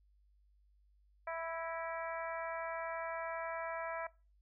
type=harmonic tone with a mistuned harmonic; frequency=329.6 Hz; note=E4; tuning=in tune; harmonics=2 / 3 / 4 / 5 / 6 / 7; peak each=-40 / -44 / -46 / -48 / -50 / -51 dBFS; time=1.27-4.07 s; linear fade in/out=5 ms; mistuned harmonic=6; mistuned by=-24 cents; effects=noise-tail reverb RT60 0.3 s tail -21 dB re dry + added 50 Hz sine -66 dBFS peak until 4.41 s